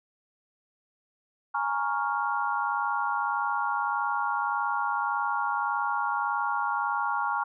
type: chord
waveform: sine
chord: Bb minor seventh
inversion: third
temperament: equal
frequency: 830.6 / 932.3 / 1108.7 / 1396.9 Hz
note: Ab5 / Bb5 / Db6 / F6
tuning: 0 / 0 / 0 / 0 cents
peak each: -31 dBFS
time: 1.54-7.44 s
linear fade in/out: 10 ms
effects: none